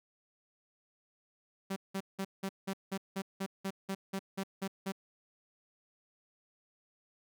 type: tone bursts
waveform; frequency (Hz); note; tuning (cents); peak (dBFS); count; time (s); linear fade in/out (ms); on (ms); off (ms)
sawtooth; 193.5; G3; -22; -30; 14; 1.7-4.922; 10; 63; 180
effects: none